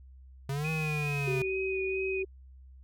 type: exponential two-way sweep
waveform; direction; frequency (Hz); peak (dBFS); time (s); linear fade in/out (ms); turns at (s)
square; up then down; 134.9 to 160 to 134.9; -31; 0.49-1.42; 2; 0.7
type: tone with vibrato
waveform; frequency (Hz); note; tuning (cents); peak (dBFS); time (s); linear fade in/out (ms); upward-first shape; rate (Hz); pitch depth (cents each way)
sine; 2492; D#7; +2; -34; 0.64-2.23; 10; sine; 2.3; 25
type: tone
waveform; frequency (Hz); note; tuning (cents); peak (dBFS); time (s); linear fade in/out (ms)
sine; 381.7; G4; -46; -30; 1.27-2.25; 10
effects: added 65 Hz sine -49 dBFS peak until 2.83 s